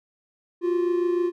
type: tone pair together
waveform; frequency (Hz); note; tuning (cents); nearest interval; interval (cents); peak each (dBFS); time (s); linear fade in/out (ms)
triangle; 349.2 / 375.8; F4 / F#4; 0 / +27; minor second; 127; -19 / -27; 0.61-1.32; 50
effects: none